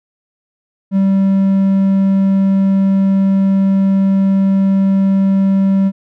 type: tone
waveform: triangle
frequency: 194.1 Hz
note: G3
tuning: 17 cents flat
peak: -7 dBFS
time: 0.91-5.92 s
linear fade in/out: 50 ms
effects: none